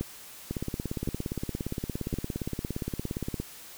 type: two click trains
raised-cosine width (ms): 3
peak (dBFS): -18 / -17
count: 51 / 3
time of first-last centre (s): 0.51-3.4 / 0.01-2.14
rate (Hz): 17.3 / 0.939
effects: white hiss -47 dBFS RMS until 3.77 s